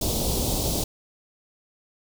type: band-stop noise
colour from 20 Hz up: pink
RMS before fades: -25 dBFS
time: 0.01-0.84 s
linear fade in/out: 5 ms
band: 780 to 3600 Hz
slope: 24 dB/octave
effects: none